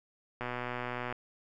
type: click train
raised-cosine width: 0.5 ms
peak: -21 dBFS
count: 89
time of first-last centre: 0.41-1.125 s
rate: 123 Hz
effects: none